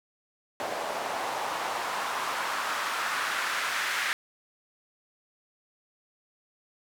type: noise with band-pass filter sweep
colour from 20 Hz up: white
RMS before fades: -31 dBFS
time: 0.6-4.13 s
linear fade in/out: 0 ms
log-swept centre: 660 to 1700 Hz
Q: 1.8
effects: none